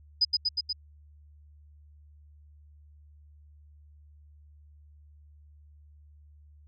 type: tone with echo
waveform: sine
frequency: 4988 Hz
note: D#8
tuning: 3 cents sharp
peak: -19 dBFS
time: 0.21-0.25 s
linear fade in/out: 10 ms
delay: 120 ms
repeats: 4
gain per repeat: -2 dB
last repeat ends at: 0.73 s
effects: added 74 Hz sine -52 dBFS peak until 6.67 s